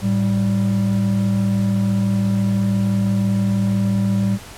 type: tone pair together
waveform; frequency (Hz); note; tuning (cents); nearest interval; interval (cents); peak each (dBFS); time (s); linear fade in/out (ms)
triangle; 109.1 / 195.07; A2 / G3; -14 / -8; minor seventh; 1006; -18 / -15; 0.01-4.39; 50
effects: pink hiss -38 dBFS RMS until 4.57 s + low-pass 12000 Hz 12 dB/octave